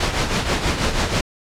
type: noise with tremolo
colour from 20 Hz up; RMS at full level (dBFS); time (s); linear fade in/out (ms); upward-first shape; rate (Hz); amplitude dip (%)
pink; -17; 0-1.21; 5; triangle; 6.2; 65
effects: low-pass 6000 Hz 12 dB/octave